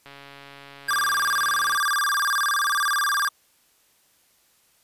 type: click train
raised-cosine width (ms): 0.3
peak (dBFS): -27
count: 239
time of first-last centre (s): 0.06-1.76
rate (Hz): 140
type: tone with vibrato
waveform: square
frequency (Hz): 1371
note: F6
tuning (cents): -32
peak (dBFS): -21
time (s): 0.88-3.29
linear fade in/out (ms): 10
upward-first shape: square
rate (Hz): 19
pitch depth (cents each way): 280
effects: white hiss -62 dBFS RMS until 4.83 s + resampled to 32000 Hz